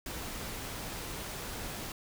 pink noise, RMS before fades -40 dBFS, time 0.06-1.92 s, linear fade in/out 2 ms, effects none

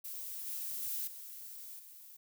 violet noise with level steps, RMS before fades -43 / -40 / -38 / -48 / -54 dBFS, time 0.04-2.17 s, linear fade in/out 10 ms, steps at 0.46 / 0.82 / 1.07 / 1.79 s, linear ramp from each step 5 ms, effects none

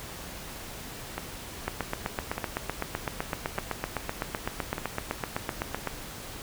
two click trains, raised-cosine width 0.5 ms, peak -16 / -13 dBFS, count 4 / 34, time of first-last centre 1.18-4.781 / 1.68-5.873 s, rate 0.833 / 7.87 Hz, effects pink hiss -41 dBFS RMS until 6.42 s

